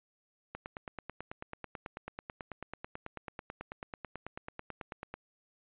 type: click train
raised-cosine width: 0.5 ms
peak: -25 dBFS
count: 43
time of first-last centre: 0.55-5.14 s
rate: 9.15 Hz
effects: resampled to 8000 Hz